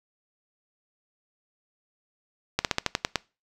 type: slowing click train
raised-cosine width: 0.2 ms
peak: -5 dBFS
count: 8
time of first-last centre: 2.59-3.157 s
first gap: 58 ms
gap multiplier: 1.11
effects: noise-tail reverb RT60 0.3 s tail -23 dB re dry